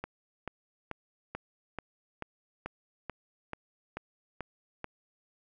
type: click train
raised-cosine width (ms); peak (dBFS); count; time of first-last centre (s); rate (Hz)
0.5; -21; 12; 0.04-4.843; 2.29
effects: none